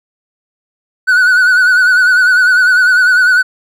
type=tone with vibrato; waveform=triangle; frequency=1480 Hz; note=F#6; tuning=in tune; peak=-4 dBFS; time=1.07-3.43 s; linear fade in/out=20 ms; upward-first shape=sine; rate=10 Hz; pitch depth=60 cents each way; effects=none